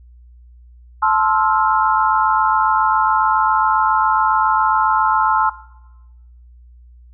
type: chord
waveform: sine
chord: F major seventh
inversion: first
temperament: just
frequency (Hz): 873.1 / 1047.7 / 1309.6 / 1396.9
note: A5 / C6 / E6 / F6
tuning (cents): -14 / +2 / -12 / 0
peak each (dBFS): -16 / -17 / -18 / -22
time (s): 1.02-5.5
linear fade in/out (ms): 10
effects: noise-tail reverb RT60 1.0 s tail -18 dB re dry + added 60 Hz sine -41 dBFS peak until 7.13 s